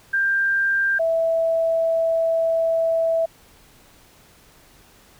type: tone pair in turn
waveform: sine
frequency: 1588 / 657 Hz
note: G6 / E5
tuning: +22 / -6 cents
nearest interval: octave + minor third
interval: 1528 cents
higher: first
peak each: -17 dBFS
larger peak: neither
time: 0.13-0.99 / 0.99-3.26 s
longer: second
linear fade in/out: 10 ms
effects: pink hiss -52 dBFS RMS until 5.19 s